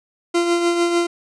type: tone with tremolo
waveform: 40% pulse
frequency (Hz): 344.2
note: F4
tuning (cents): -25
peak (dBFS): -13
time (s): 0.34-1.07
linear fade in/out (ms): 10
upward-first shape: triangle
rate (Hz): 6.7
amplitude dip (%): 50
effects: resampled to 22050 Hz + 9-bit